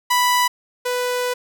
sawtooth tone pair in turn, 987.8 / 495.3 Hz, B5 / B4, 0 / +5 cents, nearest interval octave, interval 1195 cents, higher first, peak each -11 / -16 dBFS, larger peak first, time 0.1-0.48 / 0.85-1.34 s, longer second, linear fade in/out 10 ms, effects none

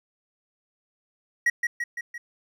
triangle tone with echo, 1907 Hz, A#6, 39 cents sharp, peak -16 dBFS, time 1.46-1.5 s, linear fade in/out 5 ms, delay 170 ms, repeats 4, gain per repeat -4 dB, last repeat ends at 2.18 s, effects none

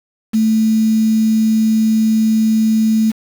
sine tone with quantisation, 220 Hz, A3, in tune, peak -10 dBFS, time 0.33-3.12 s, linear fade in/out 20 ms, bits 5, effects none

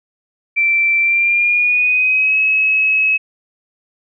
sine tone with pitch glide, 2342 to 2569 Hz, D7 to E7, -5 to -45 cents, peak -11 dBFS, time 0.56-3.18 s, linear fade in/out 20 ms, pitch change +160 cents, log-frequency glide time 1-2.38 s, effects none

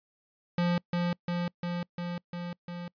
square tone with echo, 174.61 Hz, F3, in tune, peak -25 dBFS, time 0.58-0.78 s, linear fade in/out 2 ms, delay 350 ms, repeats 6, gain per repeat -2 dB, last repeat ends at 2.88 s, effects noise-tail reverb RT60 0.1 s tail -25 dB re dry + resampled to 11025 Hz

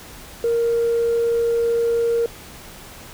sine tone, 466.2 Hz, A#4, in tune, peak -15 dBFS, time 0.44-2.26 s, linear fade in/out 2 ms, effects tanh soft clip ceiling -13 dBFS + pink hiss -40 dBFS RMS until 3.13 s

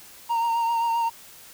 triangle tone with vibrato, 926 Hz, A#5, 12 cents flat, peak -19 dBFS, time 0.29-1.1 s, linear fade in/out 20 ms, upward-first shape triangle, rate 7.6 Hz, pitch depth 31 cents each way, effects white hiss -47 dBFS RMS until 1.53 s

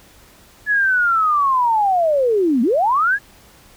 sine linear two-way sweep, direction down then up, 1716 to 218.5 to 1716 Hz, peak -13 dBFS, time 0.66-3.19 s, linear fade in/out 50 ms, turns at 2.62 s, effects pink hiss -48 dBFS RMS until 3.76 s

